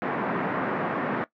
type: band-pass noise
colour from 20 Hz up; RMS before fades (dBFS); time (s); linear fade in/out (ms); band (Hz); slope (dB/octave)
pink; -28; 0.02-1.24; 0; 170 to 1800; 24
effects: noise-tail reverb RT60 0.1 s tail -17 dB re dry